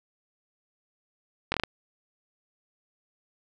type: slowing click train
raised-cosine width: 0.3 ms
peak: -10 dBFS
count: 5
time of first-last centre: 1.52-1.636 s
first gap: 21 ms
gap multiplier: 1.22
effects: none